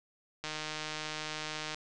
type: click train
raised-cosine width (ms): 0.2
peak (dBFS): -20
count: 202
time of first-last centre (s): 0.44-1.745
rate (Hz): 154
effects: resampled to 22050 Hz